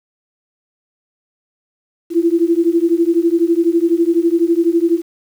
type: beating tone pair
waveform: sine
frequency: 331.4 / 343.4 Hz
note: E4 / F4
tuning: +9 / -29 cents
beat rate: 12 Hz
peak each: -14 dBFS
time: 2.1-5.02 s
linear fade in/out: 50 ms
effects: 7-bit